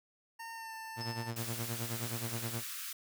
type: tone with pitch glide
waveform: 25% pulse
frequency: 913 to 891.1 Hz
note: A#5 to A5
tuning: -36 to +22 cents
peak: -39 dBFS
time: 0.39-1.31 s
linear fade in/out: 10 ms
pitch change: -42 cents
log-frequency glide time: 0.53-0.74 s
type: tone with tremolo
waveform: sawtooth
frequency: 116.4 Hz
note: A#2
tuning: 2 cents flat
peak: -31 dBFS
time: 0.96-2.64 s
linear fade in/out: 50 ms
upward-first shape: sine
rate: 9.5 Hz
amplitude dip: 75%
type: tone with exponential decay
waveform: sine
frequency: 5210 Hz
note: E8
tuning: 21 cents flat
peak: -39 dBFS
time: 1.01-1.75 s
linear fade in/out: 0 ms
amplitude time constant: 160 ms
type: high-pass noise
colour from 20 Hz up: white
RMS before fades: -42 dBFS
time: 1.36-2.93 s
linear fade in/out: 5 ms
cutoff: 1100 Hz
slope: 96 dB/octave
effects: none